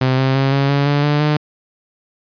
sawtooth tone with pitch steps, 130 / 132.73 / 135.52 / 138.37 / 141.28 / 144.24 / 147.27 / 150.37 Hz, C3 / C3 / C#3 / C#3 / C#3 / D3 / D3 / D3, -11 / +25 / -39 / -3 / +33 / -31 / +5 / +41 cents, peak -9 dBFS, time 0.01-1.37 s, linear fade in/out 5 ms, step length 170 ms, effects resampled to 11025 Hz

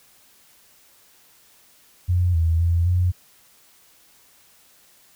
sine tone with pitch steps, 89.1 / 82.1 / 85.1 / 89.6 Hz, F2 / E2 / F2 / F2, +35 / -6 / -44 / +45 cents, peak -16 dBFS, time 2.08-3.12 s, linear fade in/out 20 ms, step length 260 ms, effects white hiss -55 dBFS RMS until 5.15 s

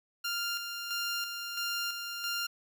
15% pulse tone with tremolo, 1396.9 Hz, F6, in tune, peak -25 dBFS, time 0.24-2.47 s, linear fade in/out 10 ms, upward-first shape square, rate 1.5 Hz, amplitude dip 45%, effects none

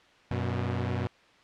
sawtooth tone pair together, 93.57 / 121.8 Hz, F#2 / B2, +20 / -24 cents, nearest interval perfect fourth, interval 456 cents, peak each -27 dBFS, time 0.31-1.07 s, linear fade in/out 0 ms, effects white hiss -58 dBFS RMS until 1.43 s + low-pass 3000 Hz 12 dB/octave

